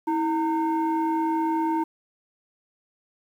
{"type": "tone pair together", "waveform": "sine", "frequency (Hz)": [323.3, 915], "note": ["E4", "A#5"], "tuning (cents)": [-34, -32], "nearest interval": "octave + tritone", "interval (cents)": 1802, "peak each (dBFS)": [-22, -23], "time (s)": [0.07, 1.84], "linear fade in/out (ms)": 10, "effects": ["tanh soft clip ceiling -18 dBFS", "9-bit"]}